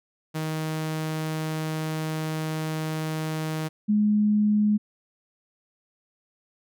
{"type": "tone pair in turn", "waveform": ["sawtooth", "sine"], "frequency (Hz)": [157.2, 209.8], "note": ["D#3", "G#3"], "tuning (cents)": [18, 18], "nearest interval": "perfect fourth", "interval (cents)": 500, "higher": "second", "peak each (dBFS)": [-23, -18], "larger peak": "second", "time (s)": [[0.34, 3.69], [3.88, 4.78]], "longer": "first", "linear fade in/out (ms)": 20, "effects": []}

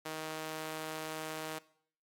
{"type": "tone with high-pass filter", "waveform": "sawtooth", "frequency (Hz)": 157.2, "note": "D#3", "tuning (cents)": 18, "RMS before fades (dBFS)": -41, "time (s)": [0.05, 1.59], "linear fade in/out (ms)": 10, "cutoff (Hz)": 430, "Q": 0.66, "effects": ["noise-tail reverb RT60 0.6 s tail -20 dB re dry", "AAC 64 kbps"]}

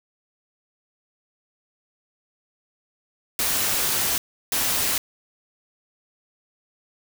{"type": "noise bursts at uneven times", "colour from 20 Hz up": "white", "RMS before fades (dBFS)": -23, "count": 2, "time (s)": [[3.39, 4.18], [4.52, 4.98]], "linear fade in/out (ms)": 2, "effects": []}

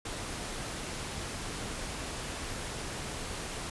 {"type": "noise", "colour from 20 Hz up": "pink", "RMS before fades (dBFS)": -38, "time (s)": [0.05, 3.7], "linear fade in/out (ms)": 5, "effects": ["resampled to 24000 Hz"]}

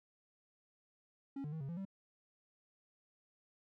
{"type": "tone with pitch steps", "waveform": "triangle", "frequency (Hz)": [275.2, 149, 159.5, 136.1, 169.8, 193.8], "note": ["C#4", "D3", "D#3", "C#3", "F3", "G3"], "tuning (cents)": [-12, 25, 43, -31, -48, -20], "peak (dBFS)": -38, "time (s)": [1.36, 1.852], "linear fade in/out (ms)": 5, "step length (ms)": 82, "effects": []}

